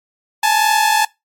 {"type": "tone pair together", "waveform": "sawtooth", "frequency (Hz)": [841.8, 884], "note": ["G#5", "A5"], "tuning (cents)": [23, 8], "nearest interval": "minor second", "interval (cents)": 85, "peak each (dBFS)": -11, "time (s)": [0.43, 1.05], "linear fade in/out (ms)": 5, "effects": ["noise-tail reverb RT60 0.2 s tail -22 dB re dry", "MP3 64 kbps"]}